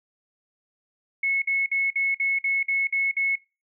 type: tone bursts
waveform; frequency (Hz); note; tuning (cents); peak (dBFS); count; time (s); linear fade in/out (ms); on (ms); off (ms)
sine; 2192; C#7; -20; -21; 9; 1.23-3.356; 5; 190; 52
effects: noise-tail reverb RT60 0.3 s tail -21 dB re dry